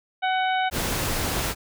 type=harmonic tone; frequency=749 Hz; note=F#5; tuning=21 cents sharp; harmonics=1 / 2 / 3 / 4 / 5; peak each=-22 / -28 / -32 / -34 / -36 dBFS; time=0.22-0.7 s; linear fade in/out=20 ms
type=noise; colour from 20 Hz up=pink; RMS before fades=-26 dBFS; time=0.71-1.55 s; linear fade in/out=50 ms
effects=none